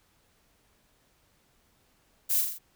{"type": "noise with echo", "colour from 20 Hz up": "violet", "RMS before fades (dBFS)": -26, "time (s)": [2.29, 2.42], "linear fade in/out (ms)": 20, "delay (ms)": 42, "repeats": 4, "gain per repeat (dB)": -4, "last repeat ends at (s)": 2.588, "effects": ["pink hiss -67 dBFS RMS until 2.75 s"]}